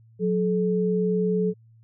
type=tone pair together; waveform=sine; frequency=182.06 / 430.4 Hz; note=F#3 / A4; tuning=-28 / -38 cents; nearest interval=octave + minor third; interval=1490 cents; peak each=-23 dBFS; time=0.19-1.54 s; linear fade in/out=50 ms; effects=added 113 Hz sine -51 dBFS peak until 1.83 s